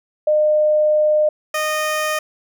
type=tone pair in turn; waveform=sine / 15% pulse; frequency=608 / 615.8 Hz; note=D#5 / D#5; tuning=-40 / -18 cents; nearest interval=unison; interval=22 cents; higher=second; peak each=-12 dBFS; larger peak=neither; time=0.27-1.29 / 1.54-2.19 s; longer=first; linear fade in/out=5 ms; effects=none